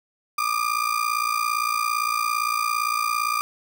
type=ring-modulated tone; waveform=35% pulse; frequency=1202 Hz; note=D6; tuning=40 cents sharp; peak=-17 dBFS; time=0.38-3.41 s; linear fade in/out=0 ms; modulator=28.8 Hz; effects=none